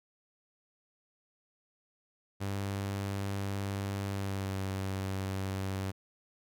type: tone with pitch glide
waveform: sawtooth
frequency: 99 to 96.18 Hz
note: G2 to G2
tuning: +18 to -32 cents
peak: -29 dBFS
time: 2.4-5.92 s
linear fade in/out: 20 ms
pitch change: -50 cents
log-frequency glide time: 4.1-4.59 s
effects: none